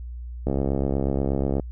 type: click train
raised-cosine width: 2 ms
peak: -11 dBFS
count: 78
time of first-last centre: 0.47-1.597 s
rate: 68.3 Hz
effects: added 60 Hz sine -32 dBFS peak until 1.71 s